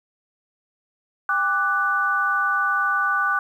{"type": "tone cluster", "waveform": "sine", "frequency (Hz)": [800, 1174, 1486], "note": ["G5", "D6", "F#6"], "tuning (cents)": [35, -1, 7], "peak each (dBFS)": [-29, -22, -21], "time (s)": [1.29, 3.39], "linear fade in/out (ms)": 2, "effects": ["9-bit"]}